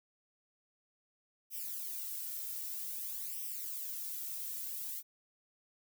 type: noise with flanger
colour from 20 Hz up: violet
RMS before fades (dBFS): -41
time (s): 1.5-5.03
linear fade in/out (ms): 50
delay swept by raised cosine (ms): 0.35 to 2.25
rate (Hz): 0.52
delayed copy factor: +0.8
effects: none